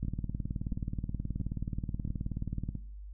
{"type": "two click trains", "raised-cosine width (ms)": 5, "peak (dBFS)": [-24, -22], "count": [5, 51], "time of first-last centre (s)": [[0.05, 2.753], [0.03, 2.69]], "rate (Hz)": [1.48, 18.8], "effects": ["noise-tail reverb RT60 0.5 s tail -17 dB re dry", "added 50 Hz sine -42 dBFS peak until 3.13 s"]}